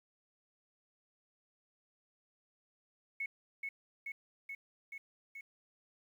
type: tone with echo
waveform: sine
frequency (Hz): 2200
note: C#7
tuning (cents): -14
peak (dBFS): -35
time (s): 3.2-3.26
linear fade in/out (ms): 5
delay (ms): 430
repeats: 5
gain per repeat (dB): -2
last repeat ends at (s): 5.41
effects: 11-bit